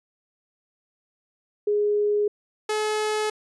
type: tone pair in turn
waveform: sine / sawtooth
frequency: 415.3 / 427.7 Hz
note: G#4 / A4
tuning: 0 / -49 cents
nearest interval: minor second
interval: 51 cents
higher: second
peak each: -19 dBFS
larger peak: neither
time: 1.67-2.28 / 2.69-3.3 s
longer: neither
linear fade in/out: 5 ms
effects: resampled to 24000 Hz